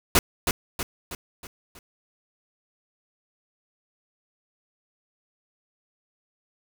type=noise with echo; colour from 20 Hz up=pink; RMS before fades=-17 dBFS; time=0.15-0.19 s; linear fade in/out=2 ms; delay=320 ms; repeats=5; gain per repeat=-6 dB; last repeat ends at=1.79 s; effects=none